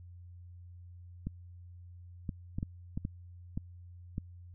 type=clicks; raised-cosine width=5 ms; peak=-22 dBFS; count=8; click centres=1.27 / 2.292 / 2.585 / 2.629 / 2.975 / 3.051 / 3.575 / 4.181 s; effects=added 88 Hz sine -48 dBFS peak until 4.54 s